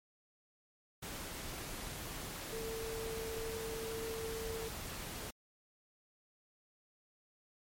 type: tone in noise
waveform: sine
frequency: 449 Hz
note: A4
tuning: 35 cents sharp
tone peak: -40 dBFS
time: 2.52-4.69 s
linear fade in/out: 10 ms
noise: pink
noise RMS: -44 dBFS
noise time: 1.02-5.31 s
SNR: +1 dB
effects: MP3 64 kbps